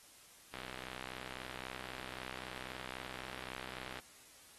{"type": "click train", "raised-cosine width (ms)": 0.3, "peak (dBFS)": -28, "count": 221, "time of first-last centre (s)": [0.54, 3.988], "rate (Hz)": 63.8, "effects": ["white hiss -60 dBFS RMS until 4.58 s", "AAC 32 kbps"]}